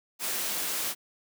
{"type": "noise", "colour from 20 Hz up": "white", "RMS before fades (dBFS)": -31, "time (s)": [0.19, 0.95], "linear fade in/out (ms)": 50, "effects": ["high-pass 200 Hz 12 dB/octave"]}